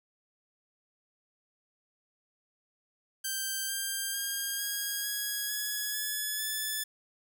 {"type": "tone with pitch steps", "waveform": "5% pulse", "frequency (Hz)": [1568, 1590.8, 1613.9, 1637.4, 1661.2, 1685.4, 1709.9, 1734.8], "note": ["G6", "G6", "G6", "G#6", "G#6", "G#6", "A6", "A6"], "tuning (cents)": [0, 25, 50, -25, 0, 25, -50, -25], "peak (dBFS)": -21, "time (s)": [3.24, 6.84], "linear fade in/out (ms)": 10, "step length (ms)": 450, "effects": []}